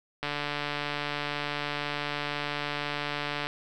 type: click train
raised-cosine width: 0.3 ms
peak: -15 dBFS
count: 474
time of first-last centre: 0.23-3.47 s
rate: 146 Hz
effects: none